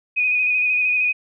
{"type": "tone with vibrato", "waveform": "sine", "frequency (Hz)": 2489, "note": "D#7", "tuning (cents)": 0, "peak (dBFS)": -16, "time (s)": [0.16, 1.13], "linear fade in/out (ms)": 20, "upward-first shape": "square", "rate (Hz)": 13, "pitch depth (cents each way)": 21, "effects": []}